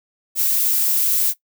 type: noise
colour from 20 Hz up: violet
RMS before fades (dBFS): -18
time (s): 0.35-1.34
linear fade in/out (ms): 50
effects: noise-tail reverb RT60 0.1 s tail -17 dB re dry